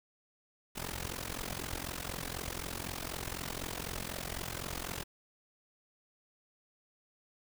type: noise with amplitude modulation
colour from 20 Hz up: pink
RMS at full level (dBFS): -36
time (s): 0.75-5.04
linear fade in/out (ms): 20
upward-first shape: sine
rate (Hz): 44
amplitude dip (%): 90
effects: none